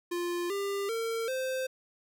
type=tone with pitch steps; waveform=square; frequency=349.2 / 398.8 / 455.5 / 520.2 Hz; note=F4 / G4 / A#4 / C5; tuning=0 / +30 / -40 / -10 cents; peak=-31 dBFS; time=0.11-1.67 s; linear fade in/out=10 ms; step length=390 ms; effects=none